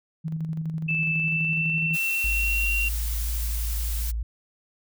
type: tone with tremolo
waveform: sine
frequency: 160 Hz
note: D#3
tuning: 49 cents sharp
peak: -25 dBFS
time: 0.24-1.97 s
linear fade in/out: 20 ms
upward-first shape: square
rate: 12 Hz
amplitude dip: 40%
type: tone with pitch glide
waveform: sine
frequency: 2637 to 2749 Hz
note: E7 to F7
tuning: 0 to -28 cents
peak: -23 dBFS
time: 0.88-2.89 s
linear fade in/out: 10 ms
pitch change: +72 cents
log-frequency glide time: 1.14-2.73 s
type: noise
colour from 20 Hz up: blue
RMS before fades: -34 dBFS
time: 1.93-4.12 s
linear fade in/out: 20 ms
type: tone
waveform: sine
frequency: 56 Hz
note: A1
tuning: 31 cents sharp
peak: -25 dBFS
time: 2.24-4.23 s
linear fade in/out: 5 ms
effects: none